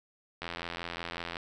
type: click train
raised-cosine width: 0.3 ms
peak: -20 dBFS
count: 82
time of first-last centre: 0.42-1.368 s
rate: 85.4 Hz
effects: none